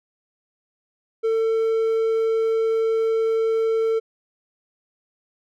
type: tone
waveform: triangle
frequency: 448.2 Hz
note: A4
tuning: 32 cents sharp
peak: -16 dBFS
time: 1.23-4 s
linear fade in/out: 20 ms
effects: none